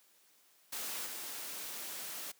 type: noise with level steps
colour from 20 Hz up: white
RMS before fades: -40 / -43 dBFS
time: 0.72-2.32 s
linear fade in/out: 10 ms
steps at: 1.06 s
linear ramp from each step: 2 ms
effects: white hiss -67 dBFS RMS until 2.39 s + high-pass 200 Hz 12 dB/octave